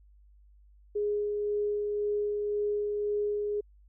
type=tone with tremolo; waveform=sine; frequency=414.7 Hz; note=G#4; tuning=3 cents flat; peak=-26 dBFS; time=0.95-3.61 s; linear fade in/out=10 ms; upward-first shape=sine; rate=1.9 Hz; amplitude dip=25%; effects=added 50 Hz sine -55 dBFS peak until 3.88 s